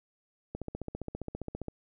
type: click train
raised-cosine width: 2 ms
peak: -23 dBFS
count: 18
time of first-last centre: 0.55-1.683 s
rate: 15 Hz
effects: none